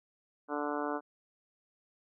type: harmonic tone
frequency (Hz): 146.83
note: D3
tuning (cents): 0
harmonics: 2 / 3 / 4 / 5 / 6 / 7 / 8 / 9 / 10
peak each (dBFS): -37 / -39 / -40 / -41 / -42 / -42 / -43 / -44 / -44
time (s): 0.48-1.01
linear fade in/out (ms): 50
effects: none